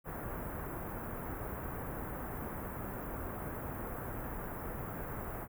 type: band-stop noise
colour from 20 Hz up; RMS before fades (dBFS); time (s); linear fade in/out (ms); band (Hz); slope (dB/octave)
pink; -41; 0.04-5.48; 50; 1600 to 14000; 24
effects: none